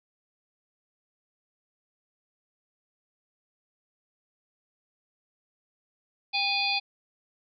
sine tone cluster, 797 / 2477 / 3454 / 4180 / 4670 Hz, G5 / D#7 / A7 / C8 / D8, +28 / -8 / -33 / -2 / -11 cents, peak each -32 / -28 / -33 / -32 / -31 dBFS, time 6.33-6.8 s, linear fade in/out 20 ms, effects none

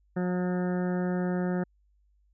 harmonic tone, 180.3 Hz, F#3, 45 cents flat, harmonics 1 / 2 / 3 / 4 / 5 / 7 / 8 / 9 / 10, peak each -27 / -33 / -37 / -41 / -46 / -47 / -46 / -47 / -48 dBFS, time 0.16-1.64 s, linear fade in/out 10 ms, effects added 50 Hz sine -63 dBFS peak until 2.33 s

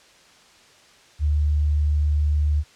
sine tone, 74.4 Hz, D2, 23 cents sharp, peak -17 dBFS, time 1.19-2.64 s, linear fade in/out 50 ms, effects white hiss -52 dBFS RMS until 2.75 s + low-pass 6000 Hz 12 dB/octave

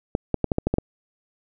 clicks, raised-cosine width 2 ms, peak -7 dBFS, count 8, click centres 0.151 / 0.343 / 0.443 / 0.518 / 0.584 / 0.67 / 0.74 / 0.784 s, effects none

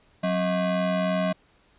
square ring-modulated tone, 225.2 Hz, A3, 40 cents sharp, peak -20 dBFS, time 0.23-1.33 s, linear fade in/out 10 ms, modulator 409 Hz, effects pink hiss -61 dBFS RMS until 1.78 s + resampled to 8000 Hz

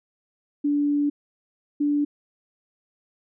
sine tone pair in turn, 290 / 291.4 Hz, D4 / D4, -22 / -13 cents, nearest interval unison, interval 9 cents, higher second, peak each -19 dBFS, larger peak neither, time 0.64-1.1 / 1.8-2.05 s, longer first, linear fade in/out 10 ms, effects none

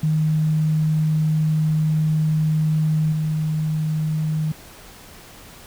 sine tone with level steps, 155.56 Hz, D#3, in tune, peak -16 / -19 dBFS, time 0.03-4.52 s, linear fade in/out 5 ms, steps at 3.12 s, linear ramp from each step 2 ms, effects pink hiss -43 dBFS RMS until 5.66 s

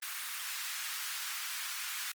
pink high-pass noise, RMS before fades -39 dBFS, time 0.02-2.12 s, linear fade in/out 5 ms, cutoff 1300 Hz, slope 24 dB/octave, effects Opus 24 kbps

